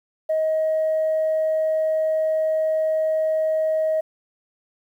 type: tone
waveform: sine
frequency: 631 Hz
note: D#5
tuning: 24 cents sharp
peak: -17 dBFS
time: 0.29-4.01 s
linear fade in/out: 10 ms
effects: tanh soft clip ceiling -15 dBFS + 9-bit